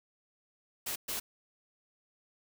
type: noise bursts at uneven times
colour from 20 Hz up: white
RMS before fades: -36 dBFS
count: 2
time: 0.86-0.96 / 1.08-1.2 s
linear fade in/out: 10 ms
effects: none